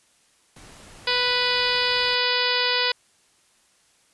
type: noise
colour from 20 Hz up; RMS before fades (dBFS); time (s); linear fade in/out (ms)
pink; -46; 0.56-2.15; 5
type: harmonic tone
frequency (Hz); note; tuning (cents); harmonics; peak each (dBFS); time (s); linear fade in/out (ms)
493.9; B4; 0; 1 / 2 / 3 / 4 / 5 / 6 / 7 / 8 / 9 / 10; -29 / -29 / -29 / -29 / -29 / -29 / -29 / -29 / -29 / -29; 1.07-2.92; 5
effects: white hiss -61 dBFS RMS until 4.13 s + resampled to 24000 Hz